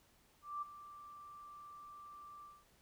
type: tone with ADSR envelope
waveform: sine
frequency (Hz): 1174.7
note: D6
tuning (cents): 0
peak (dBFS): -37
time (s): 0.42-2.65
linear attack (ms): 200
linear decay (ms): 14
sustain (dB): -14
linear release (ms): 220
effects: pink hiss -70 dBFS RMS until 2.81 s